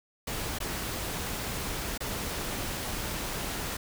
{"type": "noise with dropouts", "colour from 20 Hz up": "pink", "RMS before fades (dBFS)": -34, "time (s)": [0.27, 3.77], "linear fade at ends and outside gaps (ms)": 5, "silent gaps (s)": [[0.587, 0.602], [1.978, 2.004]], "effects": []}